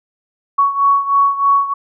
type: beating tone pair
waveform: sine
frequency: 1116 / 1119.2 Hz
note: C#6 / C#6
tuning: +11 / +16 cents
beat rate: 3.2 Hz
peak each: -12 / -16 dBFS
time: 0.58-1.74 s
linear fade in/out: 10 ms
effects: none